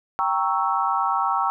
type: chord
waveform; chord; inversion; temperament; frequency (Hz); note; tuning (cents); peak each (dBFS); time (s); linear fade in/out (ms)
sine; G diminished seventh; none; equal; 784 / 932.3 / 1108.7 / 1318.5; G5 / Bb5 / Db6 / Fb6; 0 / 0 / 0 / 0; -25; 0.19-1.5; 0
effects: none